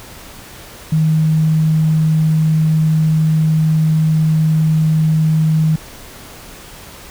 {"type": "tone", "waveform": "sine", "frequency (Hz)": 157.3, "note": "D#3", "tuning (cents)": 19, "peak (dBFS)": -10, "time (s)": [0.92, 5.76], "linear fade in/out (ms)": 5, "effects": ["pink hiss -36 dBFS RMS until 7.1 s"]}